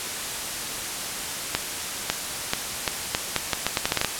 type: accelerating click train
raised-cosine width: 0.2 ms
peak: -3 dBFS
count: 14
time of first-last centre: 1.55-4.047 s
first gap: 550 ms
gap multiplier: 0.79
effects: white hiss -30 dBFS RMS until 4.19 s + low-pass 11000 Hz 12 dB/octave